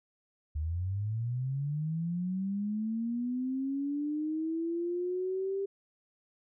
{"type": "linear sweep", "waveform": "sine", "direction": "up", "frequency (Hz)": [73.2, 396.7], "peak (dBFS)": -30, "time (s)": [0.55, 5.66], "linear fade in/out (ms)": 10, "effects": []}